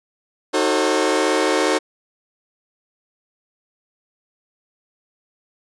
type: chord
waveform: sawtooth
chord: D# diminished seventh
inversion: none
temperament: just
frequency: 311.1 / 373.4 / 448 / 537.6 Hz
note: D#4 / F#4 / A4 / C5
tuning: 0 / +16 / +31 / +47 cents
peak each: -18 dBFS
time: 0.53-1.79 s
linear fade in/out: 20 ms
effects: resampled to 22050 Hz